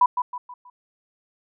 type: tone with echo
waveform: sine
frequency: 987.8 Hz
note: B5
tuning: in tune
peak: -12 dBFS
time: 0.01-0.06 s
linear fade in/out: 5 ms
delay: 160 ms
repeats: 4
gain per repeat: -8 dB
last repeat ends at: 0.7 s
effects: none